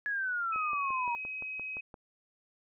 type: exponential sweep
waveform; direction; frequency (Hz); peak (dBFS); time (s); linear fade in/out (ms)
sine; down; 1700 to 936; -30; 0.06-1.15; 0
type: tone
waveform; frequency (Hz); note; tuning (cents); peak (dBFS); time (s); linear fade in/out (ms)
sine; 2537; D#7; +33; -36; 0.52-1.81; 10
type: click train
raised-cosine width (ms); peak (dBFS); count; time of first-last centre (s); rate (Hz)
1; -33; 9; 0.56-1.942; 5.79
effects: none